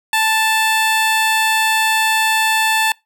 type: tone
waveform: 15% pulse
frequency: 880 Hz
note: A5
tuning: in tune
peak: -7 dBFS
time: 0.13-2.92 s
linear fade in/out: 2 ms
effects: noise-tail reverb RT60 0.2 s tail -24 dB re dry